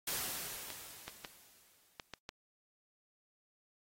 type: noise with exponential decay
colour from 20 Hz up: white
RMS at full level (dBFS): -36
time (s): 0.07-2.19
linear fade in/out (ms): 5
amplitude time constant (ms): 460
type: clicks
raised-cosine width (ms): 0.2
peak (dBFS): -25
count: 6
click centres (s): 0.703 / 1.08 / 1.248 / 1.998 / 2.137 / 2.291
effects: AAC 48 kbps